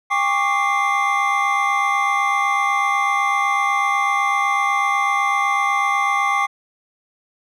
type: tone cluster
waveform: triangle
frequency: 802 / 1109 / 1177 / 2086 Hz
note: G5 / C#6 / D6 / C7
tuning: +39 / 0 / +3 / -6 cents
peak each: -20 dBFS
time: 0.1-6.47 s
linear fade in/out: 20 ms
effects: none